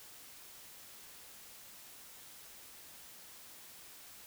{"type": "silence", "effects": ["white hiss -54 dBFS RMS until 4.26 s"]}